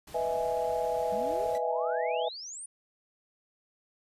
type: noise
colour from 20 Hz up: pink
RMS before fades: -49 dBFS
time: 0.07-1.58 s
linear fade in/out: 5 ms
type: chord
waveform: sine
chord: E major seventh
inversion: second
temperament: equal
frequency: 493.9 / 622.3 / 659.3 / 830.6 Hz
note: B4 / D#5 / E5 / G#5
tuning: 0 / 0 / 0 / 0 cents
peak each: -32 / -35 / -32 / -33 dBFS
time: 0.14-2.29 s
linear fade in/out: 10 ms
type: exponential sweep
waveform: sine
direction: up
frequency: 190 to 9670 Hz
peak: -39 dBFS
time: 1.12-2.66 s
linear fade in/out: 5 ms
type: tone with exponential decay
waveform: sawtooth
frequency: 1968 Hz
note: B6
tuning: 7 cents flat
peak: -38 dBFS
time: 1.55-1.63 s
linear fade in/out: 0 ms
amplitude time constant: 17 ms
effects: resampled to 32000 Hz